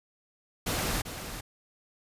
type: noise with echo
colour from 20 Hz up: pink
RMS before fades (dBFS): -30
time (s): 0.66-1.02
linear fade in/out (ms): 10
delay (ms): 390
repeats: 1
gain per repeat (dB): -9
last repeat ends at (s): 1.41
effects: resampled to 32000 Hz

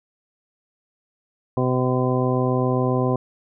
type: harmonic tone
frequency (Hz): 127.4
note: C3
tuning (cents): -46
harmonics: 1 / 2 / 3 / 4 / 5 / 6 / 8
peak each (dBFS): -22 / -24 / -25 / -26 / -30 / -31 / -29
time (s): 1.57-3.16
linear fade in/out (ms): 2
effects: none

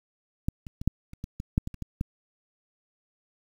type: clicks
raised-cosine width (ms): 5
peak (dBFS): -13 / -28 / -23 / -9 / -30 / -22 / -21 / -9 / -20 / -29 / -21 / -15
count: 12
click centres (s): 0.485 / 0.668 / 0.815 / 0.876 / 1.134 / 1.241 / 1.401 / 1.579 / 1.674 / 1.743 / 1.823 / 2.011
effects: 8-bit

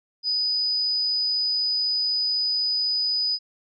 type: tone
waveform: sine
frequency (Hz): 4978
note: D#8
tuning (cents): 0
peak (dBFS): -21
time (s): 0.23-3.39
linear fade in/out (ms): 50
effects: none

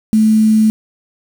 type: tone with quantisation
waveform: sine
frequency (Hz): 217.8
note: A3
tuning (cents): -17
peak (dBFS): -7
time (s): 0.13-0.7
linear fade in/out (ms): 0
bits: 5
effects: none

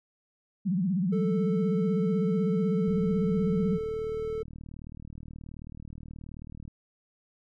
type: tone with vibrato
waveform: sine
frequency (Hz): 185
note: F#3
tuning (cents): 0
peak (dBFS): -24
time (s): 0.65-3.78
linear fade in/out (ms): 20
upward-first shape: sine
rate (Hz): 16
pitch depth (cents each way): 180
type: tone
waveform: triangle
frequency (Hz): 440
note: A4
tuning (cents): 0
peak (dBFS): -28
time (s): 1.12-4.43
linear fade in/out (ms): 10
type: click train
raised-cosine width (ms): 5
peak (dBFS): -31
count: 148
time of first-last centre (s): 2.88-6.678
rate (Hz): 38.7
effects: none

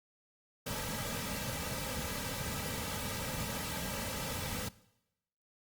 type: noise with comb filter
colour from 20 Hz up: pink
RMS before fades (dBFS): -38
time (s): 0.66-4.69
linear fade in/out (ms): 10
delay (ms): 2.8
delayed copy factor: -0.75
effects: noise-tail reverb RT60 0.9 s tail -20 dB re dry + Opus 48 kbps

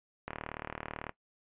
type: click train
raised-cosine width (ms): 0.5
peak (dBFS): -22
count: 32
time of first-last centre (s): 0.28-1.094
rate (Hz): 38.1
effects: noise-tail reverb RT60 0.1 s tail -18 dB re dry + resampled to 8000 Hz

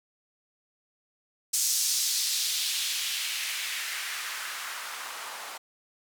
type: noise with band-pass filter sweep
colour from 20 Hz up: blue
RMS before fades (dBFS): -31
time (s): 1.53-5.58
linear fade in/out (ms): 10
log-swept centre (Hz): 6500 to 820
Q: 1.5
effects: none

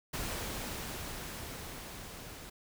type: noise with level ramp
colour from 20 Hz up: pink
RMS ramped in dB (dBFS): -37 to -48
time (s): 0.13-2.5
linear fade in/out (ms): 10
effects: none

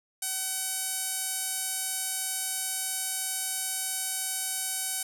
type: tone with band-pass filter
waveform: sawtooth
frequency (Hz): 757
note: F#5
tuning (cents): +39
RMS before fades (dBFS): -32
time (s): 0.22-5.03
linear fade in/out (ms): 5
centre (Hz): 9700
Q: 2
effects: none

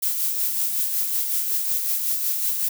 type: noise with tremolo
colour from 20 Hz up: violet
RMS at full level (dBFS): -22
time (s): 0.02-2.69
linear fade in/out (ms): 10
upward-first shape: sine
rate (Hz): 5.4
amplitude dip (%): 40
effects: none

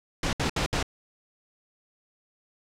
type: noise bursts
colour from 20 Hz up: pink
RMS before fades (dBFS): -26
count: 4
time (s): 0.23-0.828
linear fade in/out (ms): 2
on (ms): 100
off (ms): 66
effects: low-pass 6000 Hz 12 dB/octave

